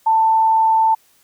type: tone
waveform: sine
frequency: 889 Hz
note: A5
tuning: 18 cents sharp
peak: -11 dBFS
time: 0.06-0.95 s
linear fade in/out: 10 ms
effects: white hiss -56 dBFS RMS until 1.23 s